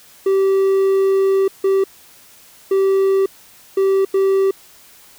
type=tone bursts at uneven times; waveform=triangle; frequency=387.6 Hz; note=G4; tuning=20 cents flat; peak=-10 dBFS; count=5; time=0.26-1.48 / 1.64-1.84 / 2.71-3.26 / 3.77-4.05 / 4.14-4.51 s; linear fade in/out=5 ms; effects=white hiss -46 dBFS RMS until 5.18 s